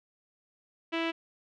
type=tone with low-pass filter; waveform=sawtooth; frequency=330 Hz; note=E4; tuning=2 cents sharp; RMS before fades=-31 dBFS; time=0.92-1.12 s; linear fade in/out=20 ms; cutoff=2800 Hz; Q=3.2; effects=none